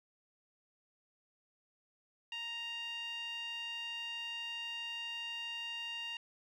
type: tone with band-pass filter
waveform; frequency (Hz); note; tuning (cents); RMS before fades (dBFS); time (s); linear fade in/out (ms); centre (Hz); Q
sawtooth; 932.3; A#5; 0; -42; 2.32-6.17; 2; 2800; 4.7
effects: none